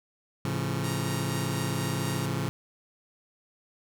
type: chord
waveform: sawtooth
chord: A augmented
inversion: none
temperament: just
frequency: 110 / 137.5 / 171.88 Hz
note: A2 / C#3 / E#3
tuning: 0 / -14 / -27 cents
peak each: -29 / -27 / -29 dBFS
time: 0.45-2.49 s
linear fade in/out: 0 ms
type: tone with tremolo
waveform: 5% pulse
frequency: 937 Hz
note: A#5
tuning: 9 cents sharp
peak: -24 dBFS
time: 0.84-2.26 s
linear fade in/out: 2 ms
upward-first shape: triangle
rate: 4.2 Hz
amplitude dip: 35%
effects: none